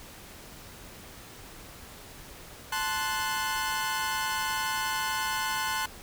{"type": "chord", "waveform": "sawtooth", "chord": "F# diminished", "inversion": "first", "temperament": "equal with one note detuned", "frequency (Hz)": [873.9, 1046.5, 1480], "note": ["A5", "C6", "F#6"], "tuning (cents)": [-12, 0, 0], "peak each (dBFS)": -29, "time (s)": [2.72, 5.86], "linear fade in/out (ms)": 5, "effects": ["pink hiss -47 dBFS RMS until 6.02 s"]}